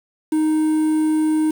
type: tone with quantisation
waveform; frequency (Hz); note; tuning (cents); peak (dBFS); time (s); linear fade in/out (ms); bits
triangle; 311.1; D#4; 0; -13; 0.32-1.51; 5; 6
effects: none